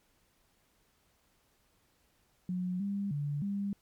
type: tone with pitch steps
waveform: sine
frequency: 181.4 / 199.9 / 144.8 / 200.2 Hz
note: F#3 / G3 / D3 / G3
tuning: -34 / +34 / -24 / +37 cents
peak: -31 dBFS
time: 2.49-3.73 s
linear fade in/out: 2 ms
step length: 310 ms
effects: pink hiss -71 dBFS RMS until 3.81 s + MP3 96 kbps